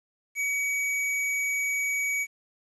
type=tone; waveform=square; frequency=2265 Hz; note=C#7; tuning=37 cents sharp; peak=-26 dBFS; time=0.35-2.27 s; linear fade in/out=50 ms; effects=resampled to 24000 Hz + 10-bit